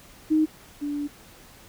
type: tone pair in turn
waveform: sine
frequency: 311.2 / 290.5 Hz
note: D#4 / D4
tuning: 0 / -19 cents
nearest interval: minor second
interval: 119 cents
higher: first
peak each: -17 / -26 dBFS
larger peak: first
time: 0.3-0.46 / 0.81-1.08 s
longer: second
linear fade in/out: 20 ms
effects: pink hiss -50 dBFS RMS until 1.68 s